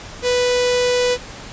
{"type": "tone with notch filter", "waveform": "sawtooth", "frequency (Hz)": 493.9, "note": "B4", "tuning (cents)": 0, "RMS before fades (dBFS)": -17, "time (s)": [0.22, 1.18], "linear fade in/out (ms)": 50, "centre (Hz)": 1200, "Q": 0.91, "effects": ["pink hiss -35 dBFS RMS until 1.52 s", "resampled to 16000 Hz"]}